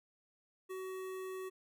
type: tone with notch filter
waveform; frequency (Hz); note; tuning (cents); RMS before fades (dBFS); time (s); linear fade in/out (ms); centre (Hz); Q
square; 375.9; F#4; +27; -43; 0.69-1.5; 20; 4700; 1.1
effects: none